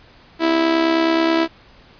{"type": "tone with amplitude modulation", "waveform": "sawtooth", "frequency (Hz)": 328.7, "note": "E4", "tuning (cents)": -5, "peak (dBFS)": -8, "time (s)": [0.39, 1.48], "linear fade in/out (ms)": 50, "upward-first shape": "sine", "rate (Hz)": 69.4, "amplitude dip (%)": 55, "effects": ["pink hiss -48 dBFS RMS until 1.99 s", "resampled to 11025 Hz"]}